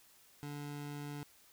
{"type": "tone", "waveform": "25% pulse", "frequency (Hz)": 145.4, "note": "D3", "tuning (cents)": -17, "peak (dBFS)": -38, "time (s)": [0.43, 1.23], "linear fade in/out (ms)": 0, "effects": ["white hiss -64 dBFS RMS until 1.52 s"]}